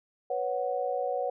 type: chord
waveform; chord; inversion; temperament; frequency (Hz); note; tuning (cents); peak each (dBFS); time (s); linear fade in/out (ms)
sine; B suspended second; none; equal; 493.9 / 554.4 / 740; B4 / C#5 / F#5; 0 / 0 / 0; -32; 0.3-1.3; 5
effects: none